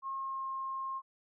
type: tone with pitch glide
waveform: sine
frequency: 1077 to 1067.7 Hz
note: C6 to C6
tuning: +50 to +35 cents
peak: -35 dBFS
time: 0.02-1.02 s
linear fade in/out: 50 ms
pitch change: -15 cents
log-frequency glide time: 0.16-0.46 s
effects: none